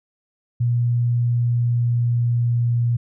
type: tone with pitch glide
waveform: sine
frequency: 120 to 119.03 Hz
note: B2 to A#2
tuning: -49 to +37 cents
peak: -16 dBFS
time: 0.6-2.97 s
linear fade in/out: 10 ms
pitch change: -14 cents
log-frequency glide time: 1.13-2.86 s
effects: none